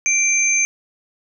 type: tone pair together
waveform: sine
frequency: 2349 / 6271 Hz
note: D7 / G8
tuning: 0 / 0 cents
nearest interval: octave + perfect fourth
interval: 1700 cents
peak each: -17 dBFS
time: 0.06-0.65 s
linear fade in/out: 0 ms
effects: none